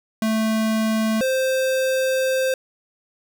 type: tone pair in turn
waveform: square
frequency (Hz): 220 / 523.3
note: A3 / C5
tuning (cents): 0 / 0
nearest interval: octave + minor third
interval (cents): 1500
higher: second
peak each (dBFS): -19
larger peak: neither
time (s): 0.22-1.21 / 1.21-2.54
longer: second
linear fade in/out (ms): 2
effects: none